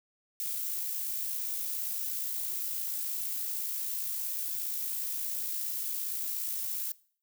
violet noise with amplitude modulation, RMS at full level -33 dBFS, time 0.4-6.92 s, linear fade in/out 0 ms, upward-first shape sine, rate 57.2 Hz, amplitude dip 30%, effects noise-tail reverb RT60 0.5 s tail -21 dB re dry

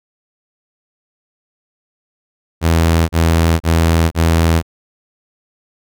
sawtooth tone bursts, 82.41 Hz, E2, in tune, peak -6 dBFS, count 4, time 2.61-4.626 s, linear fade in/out 50 ms, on 480 ms, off 32 ms, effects none

